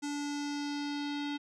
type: tone with low-pass filter sweep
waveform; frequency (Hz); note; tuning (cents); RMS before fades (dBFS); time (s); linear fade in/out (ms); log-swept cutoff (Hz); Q
square; 289.4; D4; -25; -36; 0.02-1.38; 20; 7300 to 3600; 2.6
effects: none